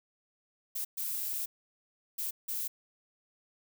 violet noise bursts at uneven times, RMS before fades -35 dBFS, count 4, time 0.75-0.85 / 0.97-1.46 / 2.18-2.31 / 2.48-2.68 s, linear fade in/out 10 ms, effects none

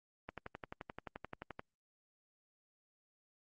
click train, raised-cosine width 0.5 ms, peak -28 dBFS, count 16, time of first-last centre 0.29-1.594 s, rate 11.5 Hz, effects Opus 24 kbps

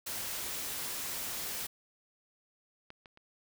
white noise, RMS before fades -38 dBFS, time 0.06-1.67 s, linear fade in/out 10 ms
clicks, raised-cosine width 0.3 ms, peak -31 / -35 / -40 dBFS, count 3, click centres 2.904 / 3.058 / 3.174 s
effects none

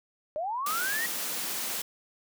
sine linear sweep, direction up, 583 to 1922 Hz, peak -29 dBFS, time 0.36-1.06 s, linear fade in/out 0 ms
white high-pass noise, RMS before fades -33 dBFS, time 0.66-1.82 s, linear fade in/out 5 ms, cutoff 160 Hz, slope 48 dB/octave
effects none

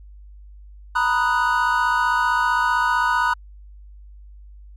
triangle chord, B major seventh, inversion third, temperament equal, 932.3 / 987.8 / 1244.5 / 1480 Hz, A#5 / B5 / D#6 / F#6, 0 / 0 / 0 / 0 cents, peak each -22 / -20 / -22 / -20 dBFS, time 0.95-3.34 s, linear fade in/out 10 ms, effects added 50 Hz sine -40 dBFS peak until 4.76 s

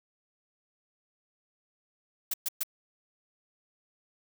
blue noise bursts, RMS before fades -30 dBFS, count 3, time 2.31-2.634 s, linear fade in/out 5 ms, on 28 ms, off 120 ms, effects none

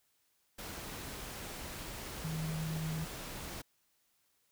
sine tone in noise, 158.7 Hz, D#3, 35 cents sharp, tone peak -35 dBFS, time 2.24-3.05 s, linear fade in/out 10 ms, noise pink, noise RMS -44 dBFS, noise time 0.58-3.62 s, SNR +6 dB, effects white hiss -75 dBFS RMS until 4.51 s

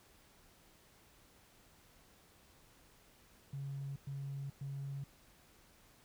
triangle tone bursts, 138.59 Hz, C#3, in tune, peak -36 dBFS, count 3, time 3.53-5.04 s, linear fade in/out 5 ms, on 430 ms, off 110 ms, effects tanh soft clip ceiling -37 dBFS + pink hiss -65 dBFS RMS until 6.04 s

